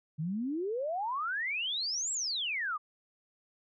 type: exponential two-way sweep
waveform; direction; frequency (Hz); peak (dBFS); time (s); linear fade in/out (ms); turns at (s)
sine; up then down; 146.83 to 7820 to 1149; -31; 0.18-2.78; 20; 2.12
effects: none